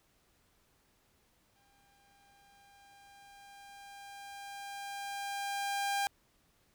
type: tone with exponential growth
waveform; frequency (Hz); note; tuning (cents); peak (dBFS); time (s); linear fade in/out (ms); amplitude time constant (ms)
sawtooth; 800; G5; +35; -26; 1.56-6.07; 0; 980
effects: pink hiss -71 dBFS RMS until 6.74 s